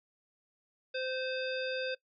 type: harmonic tone with a mistuned harmonic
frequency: 518 Hz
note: C5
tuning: 17 cents flat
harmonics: 1 / 3 / 5 / 7 / 9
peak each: -35 / -40 / -42 / -43 / -45 dBFS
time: 0.94-1.95 s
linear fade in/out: 10 ms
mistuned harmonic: 9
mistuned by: +44 cents
effects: noise-tail reverb RT60 0.1 s tail -20 dB re dry